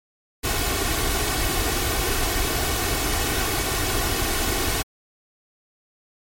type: noise with comb filter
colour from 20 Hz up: pink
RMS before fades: -23 dBFS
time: 0.43-4.83 s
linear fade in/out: 20 ms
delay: 2.7 ms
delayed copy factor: +0.6
effects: MP3 64 kbps